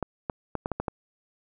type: clicks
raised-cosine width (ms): 1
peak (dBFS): -14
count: 7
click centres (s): 0.027 / 0.298 / 0.553 / 0.659 / 0.717 / 0.8 / 0.882
effects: none